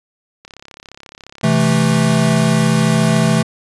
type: click train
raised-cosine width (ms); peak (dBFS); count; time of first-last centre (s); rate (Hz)
0.2; -20; 39; 0.45-1.558; 34.3
type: chord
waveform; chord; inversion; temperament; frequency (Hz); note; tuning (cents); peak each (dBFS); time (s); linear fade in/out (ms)
square; A minor; first; equal with one note detuned; 130.81 / 164.81 / 218.4; C3 / E3 / A3; 0 / 0 / -13; -18 / -16 / -16; 1.43-3.43; 10
type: noise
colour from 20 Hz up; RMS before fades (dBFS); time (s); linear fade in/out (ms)
white; -29; 1.6-3.41; 0
effects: resampled to 24000 Hz